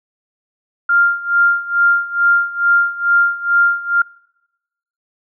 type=tone with tremolo; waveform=sine; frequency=1396.9 Hz; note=F6; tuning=in tune; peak=-8 dBFS; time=0.89-4.02 s; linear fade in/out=5 ms; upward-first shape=sine; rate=2.3 Hz; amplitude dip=85%; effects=noise-tail reverb RT60 1.0 s tail -26 dB re dry